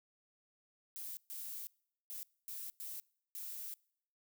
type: noise bursts at uneven times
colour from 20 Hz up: violet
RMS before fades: -45 dBFS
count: 6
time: 0.96-1.17 / 1.3-1.67 / 2.1-2.23 / 2.48-2.7 / 2.8-3 / 3.35-3.74 s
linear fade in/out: 0 ms
effects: noise-tail reverb RT60 0.7 s tail -26 dB re dry